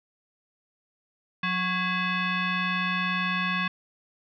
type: tone with frequency modulation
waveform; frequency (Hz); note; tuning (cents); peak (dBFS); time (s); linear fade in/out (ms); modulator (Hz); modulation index
sine; 737; F#5; -7; -24; 1.43-3.68; 5; 918; 2.6
effects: none